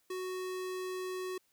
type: tone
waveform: square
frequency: 370 Hz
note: F#4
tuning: in tune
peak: -37 dBFS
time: 0.1-1.38 s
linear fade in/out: 5 ms
effects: white hiss -73 dBFS RMS until 1.52 s